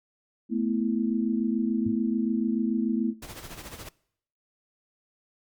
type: chord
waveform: sine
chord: A suspended second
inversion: none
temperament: equal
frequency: 220 / 246.9 / 329.6 Hz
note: A3 / B3 / E4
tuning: 0 / 0 / 0 cents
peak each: -27 / -28 / -31 dBFS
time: 0.49-3.14 s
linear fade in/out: 50 ms
type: tone with exponential decay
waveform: sine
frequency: 109.1 Hz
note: A2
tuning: 14 cents flat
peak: -28 dBFS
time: 1.86-1.99 s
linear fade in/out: 5 ms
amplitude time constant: 28 ms
type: noise with tremolo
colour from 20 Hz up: pink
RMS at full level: -39 dBFS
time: 3.22-3.89 s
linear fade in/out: 5 ms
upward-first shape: sine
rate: 14 Hz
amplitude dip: 65%
effects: noise-tail reverb RT60 0.7 s tail -23 dB re dry + Opus 48 kbps